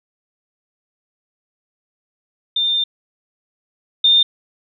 sine tone pair in turn, 3605 / 3621 Hz, A7 / A7, +41 / +49 cents, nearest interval unison, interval 8 cents, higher second, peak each -15 / -9 dBFS, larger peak second, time 2.56-2.84 / 4.04-4.23 s, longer first, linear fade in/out 5 ms, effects none

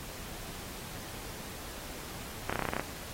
clicks, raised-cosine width 0.5 ms, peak -16 dBFS, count 10, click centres 2.496 / 2.526 / 2.557 / 2.593 / 2.623 / 2.653 / 2.688 / 2.735 / 2.766 / 2.796 s, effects pink hiss -44 dBFS RMS until 3.13 s + AAC 48 kbps

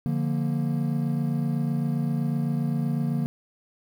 triangle chord, Bb major, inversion first, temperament equal, 146.83 / 174.61 / 233.1 Hz, D3 / F3 / Bb3, 0 / 0 / 0 cents, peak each -24 / -28 / -26 dBFS, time 0.06-3.26 s, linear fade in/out 0 ms, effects 9-bit

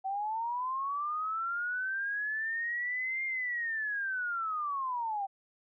sine linear two-way sweep, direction up then down, 757 to 2122 to 767 Hz, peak -31 dBFS, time 0.04-5.27 s, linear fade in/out 20 ms, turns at 3.25 s, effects none

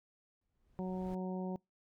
brown noise with exponential growth, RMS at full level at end -47 dBFS, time 0.41-1.15 s, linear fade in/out 5 ms, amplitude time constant 160 ms
harmonic tone, 185.2 Hz, F#3, 2 cents sharp, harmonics 1 / 2 / 3 / 4 / 5, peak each -37 / -43 / -47 / -49 / -51 dBFS, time 0.79-1.56 s, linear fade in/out 0 ms
effects noise-tail reverb RT60 0.2 s tail -26 dB re dry

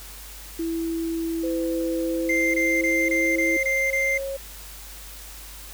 sine tone, 330 Hz, E4, 2 cents sharp, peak -24 dBFS, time 0.59-3.57 s, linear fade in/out 5 ms
sine tone with pitch glide, 509 to 545.5 Hz, C5 to C#5, -48 to -28 cents, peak -27 dBFS, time 1.43-4.37 s, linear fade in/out 10 ms, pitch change +120 cents, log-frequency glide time 1.92-4.16 s
triangle tone bursts, 2093 Hz, C7, in tune, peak -19 dBFS, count 7, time 2.29-4.178 s, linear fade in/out 5 ms, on 250 ms, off 23 ms
effects added 50 Hz sine -42 dBFS peak until 5.73 s + white hiss -42 dBFS RMS until 5.73 s

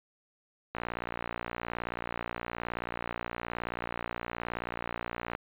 click train, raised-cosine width 0.5 ms, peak -19 dBFS, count 272, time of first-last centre 0.75-5.351 s, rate 58.9 Hz, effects resampled to 8000 Hz

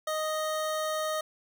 25% pulse tone, 622.3 Hz, D#5, in tune, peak -25 dBFS, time 0.07-1.21 s, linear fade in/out 5 ms, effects none

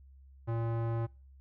square tone with low-pass filter, 115.2 Hz, A#2, 20 cents flat, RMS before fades -33 dBFS, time 0.47-1.07 s, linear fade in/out 20 ms, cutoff 1100 Hz, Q 0.99, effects noise-tail reverb RT60 0.4 s tail -25 dB re dry + added 67 Hz sine -53 dBFS peak until 1.4 s

